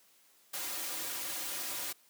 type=noise with comb filter; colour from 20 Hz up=white; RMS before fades=-38 dBFS; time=0.53-1.93 s; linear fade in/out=10 ms; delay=4.6 ms; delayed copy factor=-0.8; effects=white hiss -65 dBFS RMS until 2.09 s + high-pass 200 Hz 12 dB/octave